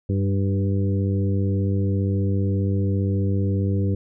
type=harmonic tone with a mistuned harmonic; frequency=98 Hz; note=G2; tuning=in tune; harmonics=1 / 2 / 3 / 4 / 5; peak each=-20 / -26 / -30 / -32 / -34 dBFS; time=0.09-3.95 s; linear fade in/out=5 ms; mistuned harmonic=3; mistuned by=+18 cents; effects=none